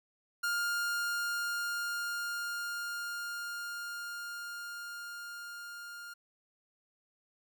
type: tone with level ramp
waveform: 45% pulse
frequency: 1409 Hz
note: F6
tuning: 15 cents sharp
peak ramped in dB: -30 to -44 dBFS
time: 0.43-6.14 s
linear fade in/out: 10 ms
effects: none